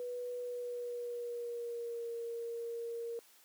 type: tone with pitch glide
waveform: sine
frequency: 490.6 to 466.3 Hz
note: B4 to A#4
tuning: -12 to +1 cents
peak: -37 dBFS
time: 0-3.19 s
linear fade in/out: 0 ms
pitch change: -87 cents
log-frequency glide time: 0.39-2.14 s
effects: white hiss -63 dBFS RMS until 3.44 s + high-pass 300 Hz 12 dB/octave